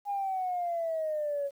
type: exponential sweep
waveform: sine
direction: down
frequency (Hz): 820 to 554.4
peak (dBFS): -28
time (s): 0.05-1.51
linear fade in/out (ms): 50
effects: tanh soft clip ceiling -24 dBFS + 10-bit